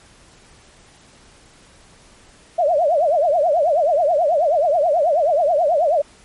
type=tone with vibrato; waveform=sine; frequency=635 Hz; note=D#5; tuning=35 cents sharp; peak=-13 dBFS; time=2.58-6.02 s; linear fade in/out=10 ms; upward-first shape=triangle; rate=9.3 Hz; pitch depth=260 cents each way; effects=pink hiss -49 dBFS RMS until 6.24 s + MP3 48 kbps